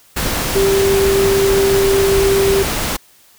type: tone in noise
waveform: sine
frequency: 392 Hz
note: G4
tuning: in tune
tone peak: -11 dBFS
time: 0.55-2.63 s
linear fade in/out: 10 ms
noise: pink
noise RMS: -19 dBFS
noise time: 0.16-2.97 s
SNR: +5 dB
effects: white hiss -49 dBFS RMS until 3.38 s